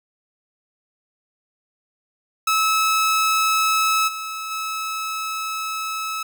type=tone with level steps; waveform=sawtooth; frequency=1298 Hz; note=E6; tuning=27 cents flat; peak=-13 / -24 / -21 dBFS; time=2.47-6.23 s; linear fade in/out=5 ms; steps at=4.07 / 4.5 s; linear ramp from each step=20 ms; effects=none